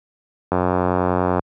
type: click train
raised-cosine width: 1 ms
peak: -4 dBFS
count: 80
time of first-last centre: 0.52-1.394 s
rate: 90.4 Hz
effects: high-pass 80 Hz 12 dB/octave